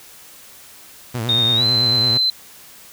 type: tone with vibrato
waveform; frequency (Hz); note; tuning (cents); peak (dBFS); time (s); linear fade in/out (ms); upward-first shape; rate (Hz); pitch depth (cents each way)
sawtooth; 116.54; A#2; 0; -18; 1.14-2.18; 10; triangle; 9; 140
type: tone with pitch glide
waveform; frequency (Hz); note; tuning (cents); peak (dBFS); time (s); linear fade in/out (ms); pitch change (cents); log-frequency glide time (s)
sine; 3687 to 4067; A#7 to C8; -20 to -50; -14; 1.29-2.3; 2; +170; 1.54-1.65
effects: white hiss -43 dBFS RMS until 2.92 s